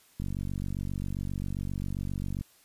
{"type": "click train", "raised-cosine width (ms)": 5, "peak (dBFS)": -22, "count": 106, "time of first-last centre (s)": [0.2, 2.411], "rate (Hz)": 47.5, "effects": ["white hiss -61 dBFS RMS until 2.64 s", "resampled to 32000 Hz"]}